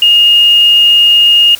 sine tone, 2846 Hz, F7, 32 cents sharp, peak -3 dBFS, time 0.02-1.55 s, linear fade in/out 2 ms, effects white hiss -30 dBFS RMS until 1.59 s

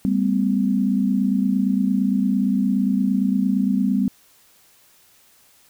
sine tone cluster, 198 / 227 / 255.4 Hz, G3 / A#3 / C4, +18 / -46 / -42 cents, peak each -19 / -26 / -21 dBFS, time 0.05-4.08 s, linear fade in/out 0 ms, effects white hiss -55 dBFS RMS until 5.69 s

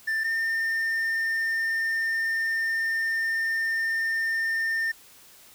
triangle tone pair in turn, 1778 / 1809.1 Hz, A6 / A6, +18 / +48 cents, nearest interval unison, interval 30 cents, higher second, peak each -22 dBFS, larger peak neither, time 0.07-0.24 / 0.24-4.92 s, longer second, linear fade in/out 10 ms, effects white hiss -52 dBFS RMS until 5.54 s

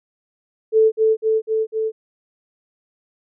sine tone with echo, 440 Hz, A4, in tune, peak -10 dBFS, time 0.72-0.92 s, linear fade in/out 50 ms, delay 250 ms, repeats 4, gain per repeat -2 dB, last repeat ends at 1.92 s, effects none

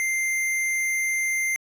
square tone, 2093 Hz, C7, in tune, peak -23 dBFS, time 0-1.56 s, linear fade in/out 0 ms, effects resampled to 32000 Hz

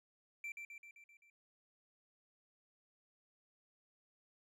triangle tone with echo, 2346 Hz, D7, 2 cents flat, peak -40 dBFS, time 0.44-0.52 s, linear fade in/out 2 ms, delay 130 ms, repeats 6, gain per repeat -4 dB, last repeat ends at 1.3 s, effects none

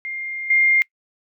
sine tone with level steps, 2114 Hz, C7, 17 cents sharp, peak -26 / -13 dBFS, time 0.05-0.82 s, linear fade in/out 0 ms, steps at 0.5 s, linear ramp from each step 5 ms, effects noise-tail reverb RT60 0.1 s tail -24 dB re dry

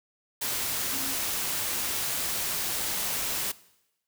sine tone in noise, 269.6 Hz, C#4, 48 cents flat, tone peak -40 dBFS, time 0.92-1.15 s, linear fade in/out 10 ms, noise white, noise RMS -30 dBFS, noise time 0.41-3.52 s, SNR -13 dB, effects noise-tail reverb RT60 0.9 s tail -20 dB re dry

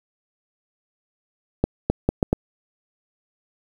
accelerating click train, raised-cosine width 2 ms, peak -4 dBFS, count 5, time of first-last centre 1.64-2.329 s, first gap 260 ms, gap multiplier 0.73, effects 7-bit

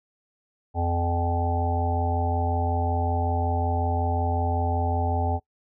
harmonic tone with a mistuned harmonic, 85.4 Hz, F2, 38 cents flat, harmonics 1 / 3 / 5 / 7 / 9 / 10, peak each -24 / -33 / -34 / -34 / -28 / -34 dBFS, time 0.74-5.4 s, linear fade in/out 50 ms, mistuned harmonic 7, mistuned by +22 cents, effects noise-tail reverb RT60 0.1 s tail -22 dB re dry

